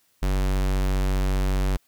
square tone, 47.45 Hz, F#1, 44 cents sharp, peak -21 dBFS, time 0.22-1.77 s, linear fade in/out 10 ms, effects white hiss -65 dBFS RMS until 1.87 s

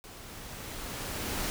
pink noise with level ramp, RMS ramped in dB -48 to -32 dBFS, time 0.04-1.5 s, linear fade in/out 0 ms, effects none

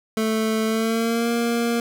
25% pulse tone with pitch glide, 220.1 to 234.5 Hz, A3 to A#3, +1 to +11 cents, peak -16 dBFS, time 0.17-1.8 s, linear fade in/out 2 ms, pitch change +110 cents, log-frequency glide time 0.66-1.3 s, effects none

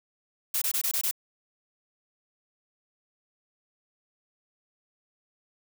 blue noise bursts, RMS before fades -27 dBFS, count 6, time 0.54-1.112 s, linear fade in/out 5 ms, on 77 ms, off 22 ms, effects none

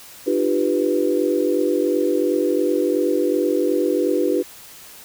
sine chord, G dominant seventh, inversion second, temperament equal with one note detuned, 301.2 / 349.2 / 392 / 493.9 Hz, D4 / F4 / G4 / B4, +44 / 0 / 0 / 0 cents, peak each -22 dBFS, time 0.26-4.43 s, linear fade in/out 20 ms, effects white hiss -42 dBFS RMS until 5.04 s

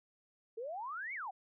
sine exponential two-way sweep, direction up then down, 430 to 2298 to 709 Hz, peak -39 dBFS, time 0.57-1.31 s, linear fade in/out 10 ms, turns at 1.14 s, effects none

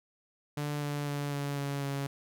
sawtooth tone with pitch steps, 146.83 / 145.31 / 143.81 / 142.32 / 140.85 / 139.39 Hz, D3 / D3 / D3 / C#3 / C#3 / C#3, 0 / -18 / -36 / +46 / +28 / +10 cents, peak -28 dBFS, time 0.57-2.07 s, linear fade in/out 5 ms, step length 250 ms, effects none

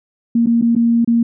sine tone with dropouts, 233.1 Hz, A#3, in tune, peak -10 dBFS, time 0.35-1.23 s, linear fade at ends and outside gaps 5 ms, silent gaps 0.461-0.469 / 0.614-0.622 / 0.752-0.762 / 1.047-1.075 s, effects none

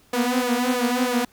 sawtooth tone with flanger, 246.9 Hz, B3, in tune, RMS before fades -22 dBFS, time 0.13-1.25 s, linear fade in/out 5 ms, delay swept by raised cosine 1.7 to 7.1 ms, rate 3.1 Hz, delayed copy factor +0.75, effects pink hiss -57 dBFS RMS until 1.32 s

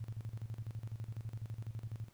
sine tone with tremolo, 111.2 Hz, A2, 19 cents sharp, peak -38 dBFS, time 0-2.09 s, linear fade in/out 10 ms, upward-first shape square, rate 12 Hz, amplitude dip 80%, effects pink hiss -69 dBFS RMS until 2.13 s

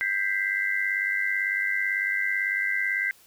sine tone cluster, 1580 / 1976 / 2074 Hz, G6 / B6 / C7, +13 / 0 / -16 cents, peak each -28 dBFS, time 0.01-3.11 s, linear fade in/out 0 ms, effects white hiss -56 dBFS RMS until 3.26 s

